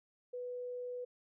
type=tone; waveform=sine; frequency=493.9 Hz; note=B4; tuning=in tune; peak=-39 dBFS; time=0.33-1.05 s; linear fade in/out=10 ms; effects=none